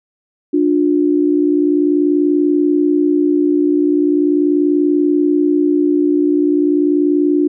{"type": "tone pair together", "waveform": "sine", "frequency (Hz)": [295.8, 356.2], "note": ["D4", "F4"], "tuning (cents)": [13, 34], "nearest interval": "minor third", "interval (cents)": 321, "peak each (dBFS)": [-12, -15], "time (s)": [0.53, 7.48], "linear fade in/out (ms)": 10, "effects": []}